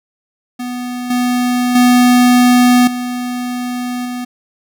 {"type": "tone with level steps", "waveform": "square", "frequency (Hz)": 246.9, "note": "B3", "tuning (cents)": 0, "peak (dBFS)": [-21, -13, -7, -19, -21], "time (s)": [0.59, 4.25], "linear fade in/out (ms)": 10, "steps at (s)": [1.1, 1.75, 2.87, 4.05], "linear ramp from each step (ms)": 5, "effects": []}